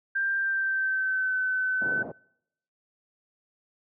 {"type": "tone with pitch glide", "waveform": "sine", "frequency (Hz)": [1584, 1517.7], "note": ["G6", "F#6"], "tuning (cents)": [18, 44], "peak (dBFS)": -24, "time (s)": [0.15, 2.03], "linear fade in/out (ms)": 10, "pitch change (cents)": -74, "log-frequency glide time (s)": [0.36, 1.36]}
{"type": "low-pass noise", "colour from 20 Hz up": "white", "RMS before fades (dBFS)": -37, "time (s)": [1.81, 2.12], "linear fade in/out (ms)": 5, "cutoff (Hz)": 640, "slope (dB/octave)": 24}
{"effects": ["noise-tail reverb RT60 0.8 s tail -26 dB re dry", "high-pass 150 Hz 12 dB/octave"]}